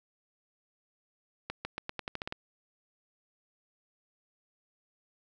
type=accelerating click train; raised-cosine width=0.3 ms; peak=-19 dBFS; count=10; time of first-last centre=1.5-2.324 s; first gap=150 ms; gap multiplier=0.87; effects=none